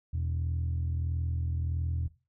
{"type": "tone pair together", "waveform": "sine", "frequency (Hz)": [82.41, 123.94], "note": ["E2", "B2"], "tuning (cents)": [0, 7], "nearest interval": "perfect fifth", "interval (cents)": 707, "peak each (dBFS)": [-28, -34], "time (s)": [0.13, 2.08], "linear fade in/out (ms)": 10, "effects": ["noise-tail reverb RT60 0.3 s tail -18 dB re dry", "tanh soft clip ceiling -24 dBFS"]}